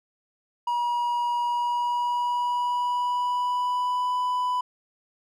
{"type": "tone with pitch glide", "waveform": "triangle", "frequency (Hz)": [960, 995], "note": ["B5", "B5"], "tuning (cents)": [-49, 13], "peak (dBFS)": -21, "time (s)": [0.67, 4.61], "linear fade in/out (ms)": 5, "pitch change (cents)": 62, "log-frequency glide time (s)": [1.44, 4.17], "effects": []}